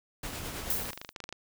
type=noise with tremolo; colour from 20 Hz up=pink; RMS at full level=-37 dBFS; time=0.23-0.91 s; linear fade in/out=5 ms; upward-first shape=sine; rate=9.3 Hz; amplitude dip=35%
type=noise with exponential decay; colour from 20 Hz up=violet; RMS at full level=-27 dBFS; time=0.7-1.13 s; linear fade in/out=2 ms; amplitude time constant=92 ms
type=clicks; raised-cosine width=0.2 ms; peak=-22 dBFS; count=12; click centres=0.856 / 0.891 / 0.932 / 0.976 / 1.015 / 1.048 / 1.091 / 1.162 / 1.203 / 1.24 / 1.291 / 1.326 s
effects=none